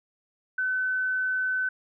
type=tone; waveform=sine; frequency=1515 Hz; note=F#6; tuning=40 cents sharp; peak=-24 dBFS; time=0.58-1.69 s; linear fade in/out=5 ms; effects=none